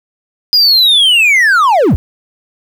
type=linear sweep; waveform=triangle; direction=down; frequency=4978 to 39.66 Hz; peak=-4 dBFS; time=0.53-1.96 s; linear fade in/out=0 ms; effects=7-bit